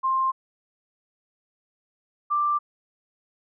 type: tone pair in turn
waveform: sine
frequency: 1055 / 1179.6 Hz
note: C6 / D6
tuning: +14 / +7 cents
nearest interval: major second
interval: 193 cents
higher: second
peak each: -20 dBFS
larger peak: neither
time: 0.03-0.32 / 2.3-2.59 s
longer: neither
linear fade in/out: 20 ms
effects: none